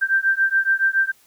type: beating tone pair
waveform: sine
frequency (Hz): 1568 / 1575.1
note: G6 / G6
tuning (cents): 0 / +8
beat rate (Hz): 7.1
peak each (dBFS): -19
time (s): 0.01-1.12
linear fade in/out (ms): 20
effects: white hiss -56 dBFS RMS until 1.26 s